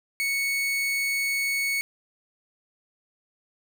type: tone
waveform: 40% pulse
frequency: 2217 Hz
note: C#7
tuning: in tune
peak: -23 dBFS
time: 0.2-1.81 s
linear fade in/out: 0 ms
effects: none